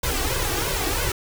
pink noise with flanger, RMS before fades -24 dBFS, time 0.03-1.12 s, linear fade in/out 5 ms, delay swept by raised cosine 1.9 to 2.67 ms, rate 3 Hz, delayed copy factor +0.95, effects none

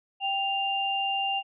sine tone pair together, 784.9 / 2794 Hz, G5 / F7, +2 / 0 cents, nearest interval octave + minor seventh, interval 2198 cents, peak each -28 dBFS, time 0.2-1.43 s, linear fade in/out 50 ms, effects none

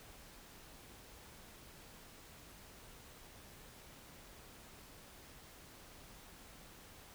silence, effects pink hiss -57 dBFS RMS until 7.14 s

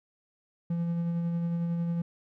triangle tone with tremolo, 169.9 Hz, F3, 47 cents flat, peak -24 dBFS, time 0.7-2.02 s, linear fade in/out 5 ms, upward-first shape sine, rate 11 Hz, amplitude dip 25%, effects none

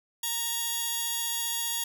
5% pulse tone pair together, 932.3 / 3363 Hz, A#5 / G#7, 0 / +21 cents, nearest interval octave + minor seventh, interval 2221 cents, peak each -22 dBFS, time 0.23-1.84 s, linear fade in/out 5 ms, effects none

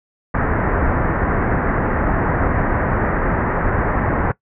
pink low-pass noise, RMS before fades -18 dBFS, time 0.34-4.32 s, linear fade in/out 5 ms, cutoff 1900 Hz, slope 48 dB/octave, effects noise-tail reverb RT60 0.1 s tail -20 dB re dry

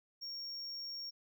triangle tone, 5540 Hz, F8, 15 cents flat, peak -40 dBFS, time 0.21-1.11 s, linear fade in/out 20 ms, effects none

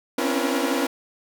sawtooth tone cluster, 259.2 / 274.2 / 285 / 339.7 / 477.6 Hz, C4 / C#4 / C#4 / F4 / A#4, -16 / -19 / +48 / -48 / +42 cents, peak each -24 dBFS, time 0.18-0.87 s, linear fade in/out 5 ms, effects none

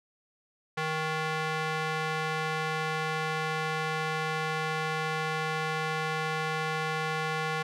square tone with band-pass filter, 157.1 Hz, D#3, 17 cents sharp, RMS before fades -31 dBFS, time 0.77-7.63 s, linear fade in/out 10 ms, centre 1600 Hz, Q 0.78, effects none

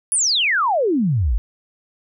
sine exponential sweep, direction down, 10548 to 46.25 Hz, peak -15 dBFS, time 0.12-1.38 s, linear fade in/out 0 ms, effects none

